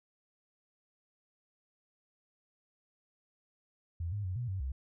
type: tone with pitch steps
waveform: sine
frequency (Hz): 84.8 / 103 / 91.9 / 122 / 95.2 / 66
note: E2 / G#2 / F#2 / B2 / F#2 / C2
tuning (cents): +50 / -14 / -11 / -21 / +50 / +16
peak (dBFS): -33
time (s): 4-4.72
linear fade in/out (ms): 5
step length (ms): 120
effects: none